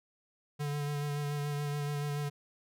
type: tone with vibrato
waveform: square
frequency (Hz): 145.6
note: D3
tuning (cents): -15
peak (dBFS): -33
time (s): 0.59-2.3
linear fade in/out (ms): 20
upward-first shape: sine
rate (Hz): 7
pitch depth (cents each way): 21
effects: none